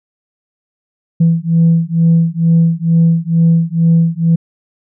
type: beating tone pair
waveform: sine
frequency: 164.81 / 167.01 Hz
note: E3 / E3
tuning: 0 / +23 cents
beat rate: 2.2 Hz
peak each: -10 dBFS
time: 1.2-4.36 s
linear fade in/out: 10 ms
effects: tanh soft clip ceiling -3 dBFS